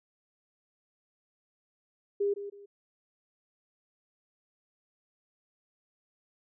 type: tone with echo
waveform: sine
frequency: 403.8 Hz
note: G#4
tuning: 49 cents flat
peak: -25 dBFS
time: 2.2-2.34 s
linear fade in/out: 10 ms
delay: 160 ms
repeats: 2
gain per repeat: -11 dB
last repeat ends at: 2.66 s
effects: none